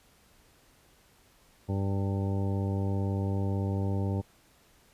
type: harmonic tone with a mistuned harmonic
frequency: 98 Hz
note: G2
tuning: in tune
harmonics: 1 / 2 / 3 / 4 / 5 / 6 / 8 / 9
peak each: -28 / -34 / -38 / -40 / -42 / -44 / -46 / -47 dBFS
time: 1.68-4.22 s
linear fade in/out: 20 ms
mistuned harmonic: 9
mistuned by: +29 cents
effects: pink hiss -62 dBFS RMS until 4.93 s + resampled to 32000 Hz